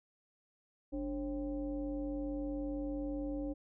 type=tone with frequency modulation; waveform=sine; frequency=293.7 Hz; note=D4; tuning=in tune; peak=-35 dBFS; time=0.92-3.54 s; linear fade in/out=20 ms; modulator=246 Hz; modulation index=0.87; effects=none